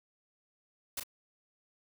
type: noise with echo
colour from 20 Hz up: white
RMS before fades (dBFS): -36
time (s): 0.97-1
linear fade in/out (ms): 5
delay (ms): 35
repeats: 1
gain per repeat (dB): -6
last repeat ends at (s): 1.035
effects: none